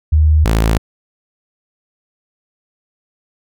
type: tone pair in turn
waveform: sine / sawtooth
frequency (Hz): 77.1 / 55.04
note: D#2 / A1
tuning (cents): -15 / +1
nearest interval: tritone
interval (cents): 584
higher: first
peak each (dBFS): -7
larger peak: neither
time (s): 0.12-0.45 / 0.45-0.78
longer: neither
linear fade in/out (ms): 10
effects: none